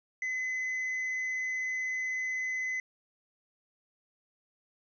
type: tone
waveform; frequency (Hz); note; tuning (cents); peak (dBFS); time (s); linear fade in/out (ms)
triangle; 2029; B6; +46; -29; 0.22-2.8; 2
effects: resampled to 16000 Hz + 11-bit